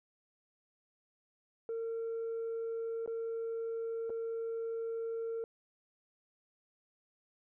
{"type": "tone with dropouts", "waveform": "sine", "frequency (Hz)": 456.2, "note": "A#4", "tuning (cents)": -37, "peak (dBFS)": -33, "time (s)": [1.69, 5.44], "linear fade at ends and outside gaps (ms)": 1, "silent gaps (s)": [[3.061, 3.076], [4.096, 4.102]], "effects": ["tanh soft clip ceiling -33 dBFS"]}